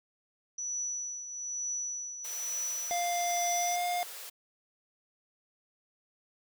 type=tone with tremolo; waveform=sine; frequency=5920 Hz; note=F#8; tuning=in tune; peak=-31 dBFS; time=0.58-3.76 s; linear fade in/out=5 ms; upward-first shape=triangle; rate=1.1 Hz; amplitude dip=65%
type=high-pass noise; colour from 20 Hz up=white; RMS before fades=-44 dBFS; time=2.24-4.3 s; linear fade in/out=10 ms; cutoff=400 Hz; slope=48 dB/octave
type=tone with pitch glide; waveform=square; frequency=698.5 to 708.3 Hz; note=F5 to F5; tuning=0 to +24 cents; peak=-30 dBFS; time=2.91-4.03 s; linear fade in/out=0 ms; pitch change=+24 cents; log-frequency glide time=3.52-3.83 s
effects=none